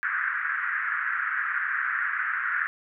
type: band-pass noise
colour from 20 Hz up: pink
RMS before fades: -28 dBFS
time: 0.03-2.67 s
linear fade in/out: 0 ms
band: 1400 to 1800 Hz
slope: 48 dB/octave
effects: none